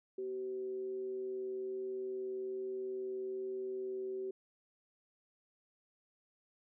sine tone with frequency modulation, 381.6 Hz, G4, 47 cents flat, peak -37 dBFS, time 0.18-4.31 s, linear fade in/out 5 ms, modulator 138 Hz, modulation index 0.23, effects none

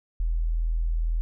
sine tone, 41 Hz, E1, 9 cents flat, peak -22 dBFS, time 0.2-1.21 s, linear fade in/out 0 ms, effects none

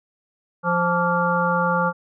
harmonic tone with a mistuned harmonic, 174.61 Hz, F3, in tune, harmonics 1 / 3 / 5 / 7 / 8, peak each -24 / -24 / -24 / -24 / -24 dBFS, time 0.63-1.93 s, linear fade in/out 50 ms, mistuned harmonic 7, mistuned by -90 cents, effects none

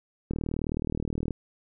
click train, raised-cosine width 3 ms, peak -17 dBFS, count 40, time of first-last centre 0.31-1.307 s, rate 39.1 Hz, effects none

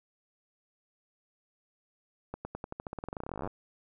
accelerating click train, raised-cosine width 1 ms, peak -23 dBFS, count 29, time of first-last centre 2.34-3.475 s, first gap 110 ms, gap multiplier 0.91, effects none

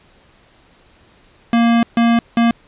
square tone bursts at uneven times, 233.1 Hz, A#3, in tune, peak -11 dBFS, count 3, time 1.53-1.83 / 1.97-2.19 / 2.37-2.51 s, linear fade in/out 2 ms, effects pink hiss -51 dBFS RMS until 2.67 s + resampled to 8000 Hz

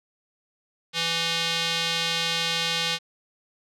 square tone with band-pass filter, 166.5 Hz, E3, 18 cents sharp, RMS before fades -26 dBFS, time 0.93-2.99 s, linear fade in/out 50 ms, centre 3600 Hz, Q 2, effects none

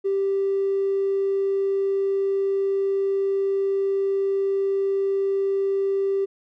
triangle tone with tanh clipping, 392 Hz, G4, in tune, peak -19 dBFS, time 0.04-6.26 s, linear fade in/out 20 ms, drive 1 dB, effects none

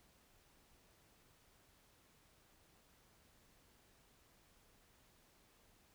silence, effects pink hiss -70 dBFS RMS until 5.94 s

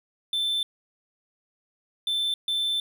triangle tone bursts at uneven times, 3539 Hz, A7, 9 cents sharp, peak -22 dBFS, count 3, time 0.33-0.63 / 2.07-2.34 / 2.48-2.8 s, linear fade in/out 2 ms, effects none

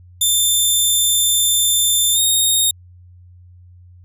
10% pulse tone with pitch glide, 3564 to 3715 Hz, A7 to A#7, +22 to -7 cents, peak -6 dBFS, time 0.21-2.71 s, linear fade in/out 5 ms, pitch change +71 cents, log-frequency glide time 2.13-2.2 s, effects added 89 Hz sine -41 dBFS peak until 4.04 s + resampled to 32000 Hz

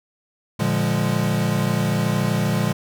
square chord, Bb dominant seventh, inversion none, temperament equal with one note detuned, 115.6 / 146.83 / 174.61 / 207.7 Hz, Bb2 / D3 / F3 / Ab3, -14 / 0 / 0 / 0 cents, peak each -25 dBFS, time 0.59-2.73 s, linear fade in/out 10 ms, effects none

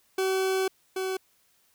40% pulse tone pair in turn, 380 / 377.9 Hz, F#4 / F#4, +46 / +37 cents, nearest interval unison, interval 9 cents, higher first, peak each -23 / -27 dBFS, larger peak first, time 0.18-0.68 / 0.96-1.17 s, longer first, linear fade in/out 5 ms, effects white hiss -66 dBFS RMS until 1.74 s

